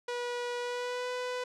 sawtooth tone with pitch glide, 485.7 to 498.5 Hz, B4 to B4, -29 to +16 cents, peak -29 dBFS, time 0.08-1.44 s, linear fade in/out 5 ms, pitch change +45 cents, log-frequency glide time 0.59-1.1 s, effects low-pass 6000 Hz 12 dB/octave

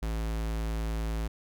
square tone, 55 Hz, A1, in tune, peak -30 dBFS, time 0.02-1.28 s, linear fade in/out 10 ms, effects none

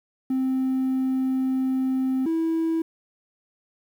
triangle tone pair in turn, 261.6 / 326.1 Hz, C4 / E4, 0 / -19 cents, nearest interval major third, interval 381 cents, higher second, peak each -18 / -18 dBFS, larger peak neither, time 0.3-2.26 / 2.26-2.82 s, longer first, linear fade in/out 5 ms, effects tanh soft clip ceiling -16 dBFS + 9-bit

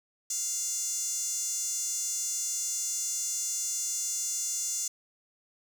sawtooth tone with high-pass filter, 698.5 Hz, F5, in tune, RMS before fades -32 dBFS, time 0.3-4.88 s, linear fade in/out 5 ms, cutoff 6700 Hz, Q 6.9, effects none

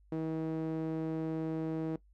sawtooth tone with band-pass filter, 159.9 Hz, D#3, 48 cents sharp, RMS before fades -35 dBFS, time 0.12-1.96 s, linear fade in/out 2 ms, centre 350 Hz, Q 1.8, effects noise-tail reverb RT60 0.1 s tail -18 dB re dry + added 50 Hz sine -60 dBFS peak until 2.13 s

